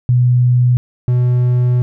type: tone pair in turn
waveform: sine / triangle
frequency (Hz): 123.7 / 123.7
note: B2 / B2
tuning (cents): +3 / +3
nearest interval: unison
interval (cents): 0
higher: neither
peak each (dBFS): -8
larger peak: neither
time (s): 0.09-0.77 / 1.08-1.82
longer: second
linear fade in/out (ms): 0
effects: none